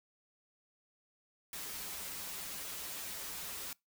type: noise with comb filter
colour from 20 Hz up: white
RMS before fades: -43 dBFS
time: 1.53-3.73 s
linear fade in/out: 2 ms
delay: 8.3 ms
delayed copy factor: -0.8
effects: noise-tail reverb RT60 0.2 s tail -24 dB re dry